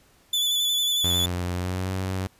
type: tone with vibrato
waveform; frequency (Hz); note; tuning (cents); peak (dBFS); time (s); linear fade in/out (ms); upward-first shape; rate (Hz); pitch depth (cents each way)
40% pulse; 3470; A7; -25; -20; 0.33-1.26; 5; square; 11; 21
type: tone with pitch glide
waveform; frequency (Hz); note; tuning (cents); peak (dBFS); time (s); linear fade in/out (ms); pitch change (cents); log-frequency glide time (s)
sawtooth; 89 to 94.24; F2 to F#2; +33 to +32; -22; 1.04-2.27; 0; +99; 1.51-1.92
effects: pink hiss -59 dBFS RMS until 2.39 s + resampled to 32000 Hz